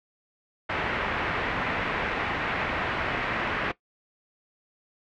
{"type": "low-pass noise", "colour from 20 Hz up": "white", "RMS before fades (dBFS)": -29, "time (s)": [0.69, 3.72], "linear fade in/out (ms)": 10, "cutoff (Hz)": 2300, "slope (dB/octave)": 24, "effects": ["noise-tail reverb RT60 0.1 s tail -17 dB re dry"]}